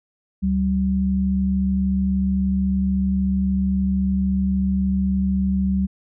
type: tone pair together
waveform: sine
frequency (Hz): 71.81 / 191.7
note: D2 / G3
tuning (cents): -38 / -38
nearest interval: octave + perfect fourth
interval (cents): 1700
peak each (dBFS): -24 / -18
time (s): 0.42-5.87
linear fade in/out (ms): 20
effects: none